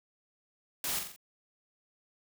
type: noise with echo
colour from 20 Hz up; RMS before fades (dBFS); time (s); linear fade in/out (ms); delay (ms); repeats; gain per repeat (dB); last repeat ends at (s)
white; -34; 0.84-0.99; 2; 43; 4; -5; 1.162
effects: none